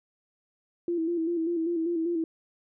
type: tone with vibrato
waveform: sine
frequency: 334.8 Hz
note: E4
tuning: 27 cents sharp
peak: -25 dBFS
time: 0.88-2.24 s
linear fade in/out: 2 ms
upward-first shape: square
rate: 5.1 Hz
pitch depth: 52 cents each way
effects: none